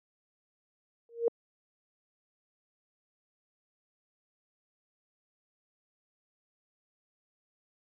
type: tone with exponential growth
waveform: sine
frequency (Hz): 466.2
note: A#4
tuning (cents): 0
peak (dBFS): -19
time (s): 1.09-1.28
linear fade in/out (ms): 1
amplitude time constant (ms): 41
effects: high-pass 300 Hz 12 dB/octave

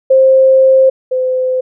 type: tone pair in turn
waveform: sine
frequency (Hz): 528 / 513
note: C5 / C5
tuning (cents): +16 / -34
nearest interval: unison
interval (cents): 50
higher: first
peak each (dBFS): -4 / -11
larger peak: first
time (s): 0.1-0.9 / 1.11-1.61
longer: first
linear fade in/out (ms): 10
effects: none

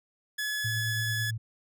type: tone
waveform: sawtooth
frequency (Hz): 1704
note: G#6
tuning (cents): +44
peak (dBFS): -26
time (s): 0.38-1.31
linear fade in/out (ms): 10
type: tone with tremolo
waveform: sine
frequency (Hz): 111.8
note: A2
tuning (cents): +28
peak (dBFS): -29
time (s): 0.64-1.38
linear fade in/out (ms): 10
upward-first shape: triangle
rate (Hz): 9.1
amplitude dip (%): 35
effects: none

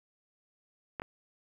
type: clicks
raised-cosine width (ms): 0.5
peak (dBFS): -21 / -23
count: 2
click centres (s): 0.998 / 1.019
effects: 9-bit

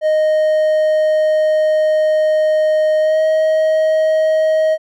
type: tone with pitch glide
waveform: triangle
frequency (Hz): 620 to 629.4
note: D#5 to D#5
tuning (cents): -6 to +20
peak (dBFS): -9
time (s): 0.01-4.78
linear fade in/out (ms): 50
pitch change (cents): +26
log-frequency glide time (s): 3-3.2
effects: none

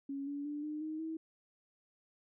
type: tone with pitch steps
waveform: sine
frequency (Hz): 277.2 / 285.5 / 294 / 302.8 / 311.9 / 321.2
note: C#4 / D4 / D4 / D#4 / D#4 / E4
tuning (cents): 0 / -49 / +2 / -47 / +4 / -45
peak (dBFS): -37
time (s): 0.09-1.17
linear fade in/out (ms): 5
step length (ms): 180
effects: none

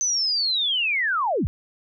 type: linear sweep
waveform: sine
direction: down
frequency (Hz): 6190 to 41.2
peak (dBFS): -20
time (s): 0.01-1.47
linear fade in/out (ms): 0
effects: none

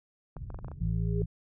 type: low-pass noise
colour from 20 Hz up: white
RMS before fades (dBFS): -41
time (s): 0.36-0.89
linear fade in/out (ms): 2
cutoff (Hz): 130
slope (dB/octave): 24
type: clicks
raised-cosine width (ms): 1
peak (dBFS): -31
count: 7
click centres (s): 0.367 / 0.503 / 0.545 / 0.589 / 0.646 / 0.683 / 0.716
type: tone with exponential growth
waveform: sine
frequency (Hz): 410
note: G#4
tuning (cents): -22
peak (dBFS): -30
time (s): 0.76-1.22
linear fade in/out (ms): 2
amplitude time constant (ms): 98
type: harmonic tone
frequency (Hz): 55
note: A1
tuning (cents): 0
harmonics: 1 / 2 / 3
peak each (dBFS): -31 / -31 / -31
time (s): 0.8-1.26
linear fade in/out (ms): 20
effects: none

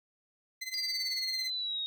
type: tone with tremolo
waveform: 20% pulse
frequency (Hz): 2049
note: C7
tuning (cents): -37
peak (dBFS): -29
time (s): 0.61-1.5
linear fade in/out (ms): 10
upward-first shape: sine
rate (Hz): 18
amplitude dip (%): 80
type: exponential sweep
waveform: sine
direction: down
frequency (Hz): 4821 to 3729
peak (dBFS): -32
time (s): 0.74-1.86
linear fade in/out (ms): 0
effects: none

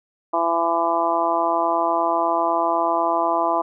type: harmonic tone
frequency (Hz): 168.1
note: E3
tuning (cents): +34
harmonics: 2 / 3 / 4 / 5 / 6 / 7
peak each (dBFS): -27 / -32 / -22 / -25 / -22 / -27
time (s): 0.33-3.62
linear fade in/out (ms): 10
effects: none

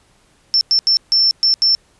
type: tone bursts at uneven times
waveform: sine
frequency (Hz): 5370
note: E8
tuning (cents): +31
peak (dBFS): -10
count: 6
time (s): 0.54-0.61 / 0.71-0.79 / 0.87-0.97 / 1.12-1.31 / 1.43-1.54 / 1.62-1.75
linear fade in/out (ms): 0
effects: pink hiss -55 dBFS RMS until 1.99 s + resampled to 24000 Hz

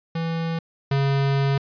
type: tone pair in turn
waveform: square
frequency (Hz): 164.81 / 138.15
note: E3 / C#3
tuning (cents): 0 / -6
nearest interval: minor third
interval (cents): 306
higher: first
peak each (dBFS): -24 / -19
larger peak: second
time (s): 0.15-0.59 / 0.91-1.58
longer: second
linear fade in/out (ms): 5
effects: resampled to 11025 Hz

